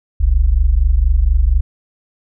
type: tone pair together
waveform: sine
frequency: 41.23 / 65.41 Hz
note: E1 / C2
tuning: +1 / 0 cents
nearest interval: minor sixth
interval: 799 cents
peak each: -12 dBFS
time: 0.2-1.61 s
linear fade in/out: 10 ms
effects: none